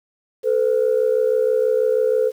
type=tone pair together; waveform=sine; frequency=440 / 506.2 Hz; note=A4 / B4; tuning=0 / +43 cents; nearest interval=major second; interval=243 cents; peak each=-17 dBFS; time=0.43-2.32 s; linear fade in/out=50 ms; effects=tanh soft clip ceiling -9 dBFS + 8-bit